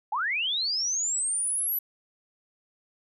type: linear sweep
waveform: sine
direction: up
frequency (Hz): 780 to 12000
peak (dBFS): -25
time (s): 0.12-1.79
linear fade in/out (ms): 5
effects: none